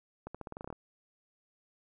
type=accelerating click train; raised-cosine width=1 ms; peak=-27 dBFS; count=11; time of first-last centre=0.27-0.727 s; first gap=76 ms; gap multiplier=0.88; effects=none